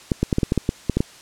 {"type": "clicks", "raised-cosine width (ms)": 3, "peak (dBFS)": -5, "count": 11, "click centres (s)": [0.118, 0.23, 0.328, 0.384, 0.432, 0.521, 0.577, 0.691, 0.897, 0.97, 1.005], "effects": ["white hiss -45 dBFS RMS until 1.21 s", "low-pass 8000 Hz 12 dB/octave"]}